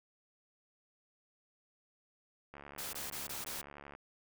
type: click train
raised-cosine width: 0.5 ms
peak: -34 dBFS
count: 102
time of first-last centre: 2.54-3.951 s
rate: 71.6 Hz
type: noise bursts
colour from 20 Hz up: white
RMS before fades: -42 dBFS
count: 5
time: 2.78-3.614 s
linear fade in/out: 5 ms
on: 150 ms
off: 21 ms
effects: none